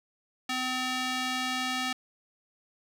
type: tone with band-pass filter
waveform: square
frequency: 255.8 Hz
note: C4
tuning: 39 cents flat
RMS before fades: -31 dBFS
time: 0.49-1.93 s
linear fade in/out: 5 ms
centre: 3000 Hz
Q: 0.71
effects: 8-bit